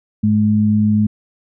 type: tone pair together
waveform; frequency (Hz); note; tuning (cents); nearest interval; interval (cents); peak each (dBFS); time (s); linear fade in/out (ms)
sine; 104 / 212.1; G#2 / G#3; +3 / +37; octave; 1234; -17 / -12; 0.23-1.07; 10
effects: none